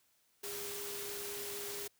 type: tone in noise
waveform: sine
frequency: 406.8 Hz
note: G#4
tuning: 36 cents flat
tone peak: -45 dBFS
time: 0.43-1.88 s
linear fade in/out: 10 ms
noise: white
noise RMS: -43 dBFS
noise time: 0.43-1.88 s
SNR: -5 dB
effects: white hiss -73 dBFS RMS until 1.99 s + high-pass 60 Hz 12 dB/octave